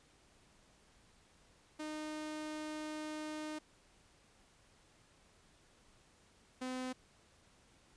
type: tone pair in turn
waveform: sawtooth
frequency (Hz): 306.9 / 255.8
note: D#4 / C4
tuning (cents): -24 / -39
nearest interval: minor third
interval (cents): 315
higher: first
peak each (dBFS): -37 / -35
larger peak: second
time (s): 1.79-3.59 / 6.61-6.93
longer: first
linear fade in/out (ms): 10
effects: pink hiss -67 dBFS RMS until 7.96 s + resampled to 22050 Hz